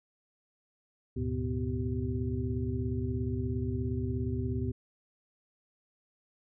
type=tone cluster; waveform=sine; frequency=74.9 / 106.1 / 123.1 / 250.6 / 385.7 Hz; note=D2 / G#2 / B2 / B3 / G4; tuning=+35 / +38 / -5 / +25 / -28 cents; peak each=-35 / -35 / -36 / -36 / -39 dBFS; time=1.16-4.72 s; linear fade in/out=10 ms; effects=none